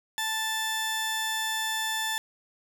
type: tone pair together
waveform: sawtooth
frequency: 880 / 1760 Hz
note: A5 / A6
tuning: 0 / 0 cents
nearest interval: octave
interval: 1200 cents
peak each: -29 / -24 dBFS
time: 0.18-2.18 s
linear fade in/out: 0 ms
effects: none